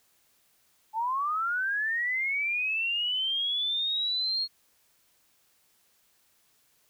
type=linear sweep; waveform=sine; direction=up; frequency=856 to 4304 Hz; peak=-26 dBFS; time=0.93-4.48 s; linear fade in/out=50 ms; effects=white hiss -67 dBFS RMS until 6.89 s